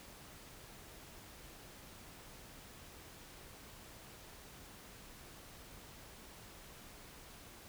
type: silence
effects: pink hiss -55 dBFS RMS until 7.68 s